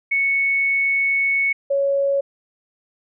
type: tone pair in turn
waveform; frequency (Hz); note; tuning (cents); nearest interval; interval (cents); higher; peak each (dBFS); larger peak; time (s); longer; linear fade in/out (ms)
sine; 2213 / 556; C#7 / C#5; -3 / +5; 2 octaves; 2392; first; -16; neither; 0.11-1.53 / 1.7-2.21; first; 10
effects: none